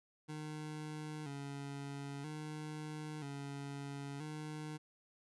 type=tone with vibrato; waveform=25% pulse; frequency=146.7 Hz; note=D3; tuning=2 cents flat; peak=-39 dBFS; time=0.28-4.78 s; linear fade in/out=20 ms; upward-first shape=square; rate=0.51 Hz; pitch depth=74 cents each way; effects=resampled to 24000 Hz